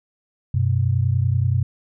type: tone pair together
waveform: sine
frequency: 95.22 / 125.7 Hz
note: G2 / B2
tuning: -50 / +31 cents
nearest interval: perfect fourth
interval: 481 cents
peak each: -19 dBFS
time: 0.54-1.63 s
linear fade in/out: 5 ms
effects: none